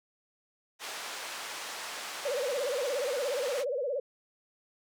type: band-pass noise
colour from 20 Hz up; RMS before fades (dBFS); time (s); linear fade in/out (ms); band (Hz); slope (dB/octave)
pink; -40; 0.79-3.65; 50; 750 to 8500; 12
type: tone with vibrato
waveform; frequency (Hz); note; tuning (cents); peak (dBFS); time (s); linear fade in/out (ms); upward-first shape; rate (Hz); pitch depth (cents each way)
sine; 531; C5; +25; -29; 2.25-4; 5; sine; 17; 180
effects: none